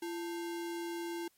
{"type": "tone with sample-and-hold", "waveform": "sine", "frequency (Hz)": 340.1, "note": "F4", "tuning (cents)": -46, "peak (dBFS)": -36, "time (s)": [0.02, 1.28], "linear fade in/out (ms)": 5, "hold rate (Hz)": 1225, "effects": ["white hiss -71 dBFS RMS until 1.37 s", "MP3 64 kbps"]}